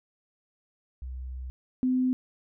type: tone pair in turn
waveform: sine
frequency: 63.8 / 255.2 Hz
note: C2 / C4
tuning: -43 / -43 cents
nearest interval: 2 octaves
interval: 2400 cents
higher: second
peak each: -34 / -22 dBFS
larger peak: second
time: 1.02-1.5 / 1.83-2.13 s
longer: first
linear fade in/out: 0 ms
effects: none